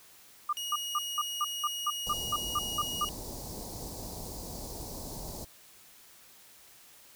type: tone bursts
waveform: sine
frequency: 1197 Hz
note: D6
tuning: 33 cents sharp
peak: -26 dBFS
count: 12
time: 0.49-3.048 s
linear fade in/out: 5 ms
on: 39 ms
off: 190 ms
type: tone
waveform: sawtooth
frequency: 2885 Hz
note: F#7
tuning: 44 cents flat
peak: -31 dBFS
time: 0.57-3.09 s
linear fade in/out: 0 ms
type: band-stop noise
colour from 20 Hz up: pink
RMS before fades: -41 dBFS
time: 2.06-5.45 s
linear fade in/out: 10 ms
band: 970 to 4200 Hz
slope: 48 dB/octave
effects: white hiss -56 dBFS RMS until 7.15 s